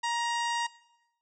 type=harmonic tone with a mistuned harmonic; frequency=941 Hz; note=A#5; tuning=16 cents sharp; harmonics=1 / 2 / 3 / 4 / 5 / 6 / 7 / 8 / 9; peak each=-29 / -35 / -39 / -41 / -43 / -45 / -46 / -47 / -48 dBFS; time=0.03-0.67 s; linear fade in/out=10 ms; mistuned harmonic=5; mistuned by=+16 cents; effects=noise-tail reverb RT60 0.9 s tail -20 dB re dry